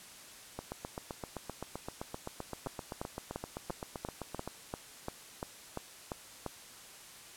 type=two click trains; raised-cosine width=1 ms; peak=-24 / -22 dBFS; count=31 / 12; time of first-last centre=0.59-4.476 / 2.67-6.463 s; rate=7.72 / 2.9 Hz; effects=white hiss -52 dBFS RMS until 7.36 s + low-pass 11000 Hz 12 dB/octave